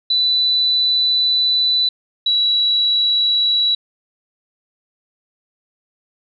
sine tone pair in turn, 3983 / 3912 Hz, B7 / B7, +14 / -17 cents, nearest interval unison, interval 31 cents, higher first, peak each -13 dBFS, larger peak neither, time 0.1-1.89 / 2.26-3.75 s, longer first, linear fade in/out 5 ms, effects none

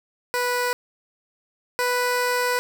15% pulse tone pair in turn, 491.7 / 493.8 Hz, B4 / B4, -8 / 0 cents, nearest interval unison, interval 8 cents, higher second, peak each -15 / -14 dBFS, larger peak second, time 0.34-0.73 / 1.79-2.59 s, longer second, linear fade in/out 0 ms, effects none

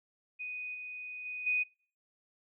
sine tone with level steps, 2489 Hz, D#7, in tune, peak -37 / -40 / -37 / -27 dBFS, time 0.39-1.64 s, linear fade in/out 20 ms, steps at 0.74 / 1.25 / 1.46 s, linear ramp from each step 10 ms, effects noise-tail reverb RT60 0.5 s tail -26 dB re dry

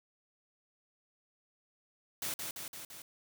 white noise with echo, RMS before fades -37 dBFS, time 2.22-2.34 s, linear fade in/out 2 ms, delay 170 ms, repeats 4, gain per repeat -3 dB, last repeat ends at 3.02 s, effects none

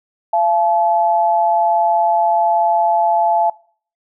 sine tone pair together, 683 / 861.8 Hz, F5 / A5, -39 / -36 cents, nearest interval major third, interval 403 cents, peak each -15 dBFS, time 0.33-3.5 s, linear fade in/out 5 ms, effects noise-tail reverb RT60 0.5 s tail -23 dB re dry

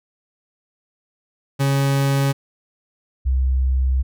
40% pulse / sine tone pair in turn, 138.1 / 65.04 Hz, C#3 / C2, -6 / -10 cents, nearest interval octave + minor second, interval 1304 cents, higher first, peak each -15 dBFS, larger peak neither, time 1.59-2.33 / 3.25-4.03 s, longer second, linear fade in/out 20 ms, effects none

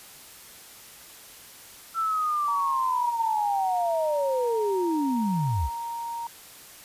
sine linear sweep, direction down, 1347 to 55 Hz, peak -23 dBFS, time 1.94-5.7 s, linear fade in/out 50 ms
sine tone, 932.3 Hz, A#5, in tune, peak -30 dBFS, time 2.48-6.27 s, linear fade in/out 2 ms
effects white hiss -47 dBFS RMS until 6.84 s + resampled to 32000 Hz

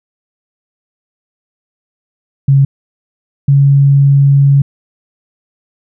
sine tone pair in turn, 137.6 / 139.6 Hz, C#3 / C#3, -12 / +13 cents, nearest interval unison, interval 25 cents, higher second, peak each -4 dBFS, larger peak neither, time 2.48-2.65 / 3.48-4.62 s, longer second, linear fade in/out 5 ms, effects none

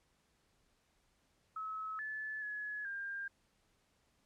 sine tone with pitch steps, 1290 / 1733 / 1695 / 1600 Hz, E6 / A6 / G#6 / G6, -38 / -27 / +35 / +35 cents, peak -39 dBFS, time 1.56-3.28 s, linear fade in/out 5 ms, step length 430 ms, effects pink hiss -75 dBFS RMS until 4.25 s + low-pass 10000 Hz 12 dB/octave

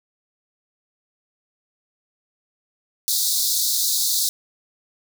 pink high-pass noise, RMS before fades -21 dBFS, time 3.08-4.29 s, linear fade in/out 0 ms, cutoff 3700 Hz, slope 96 dB/octave, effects none

